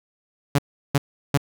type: tone bursts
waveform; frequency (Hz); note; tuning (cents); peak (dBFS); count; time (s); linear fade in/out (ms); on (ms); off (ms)
sawtooth; 141.4; C#3; +35; -11; 3; 0.55-1.375; 5; 35; 360
effects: none